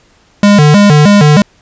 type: tone with vibrato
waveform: square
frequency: 174.61 Hz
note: F3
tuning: in tune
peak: -3 dBFS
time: 0.43-1.42 s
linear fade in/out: 2 ms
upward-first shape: square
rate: 3.2 Hz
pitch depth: 270 cents each way
effects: pink hiss -48 dBFS RMS until 1.61 s + resampled to 16000 Hz